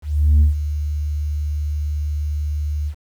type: tone with ADSR envelope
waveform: sine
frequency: 74.5 Hz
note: D2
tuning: 25 cents sharp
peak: -6 dBFS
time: 0.02-2.95 s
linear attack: 390 ms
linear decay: 130 ms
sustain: -13 dB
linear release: 78 ms
effects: tanh soft clip ceiling -8 dBFS + 8-bit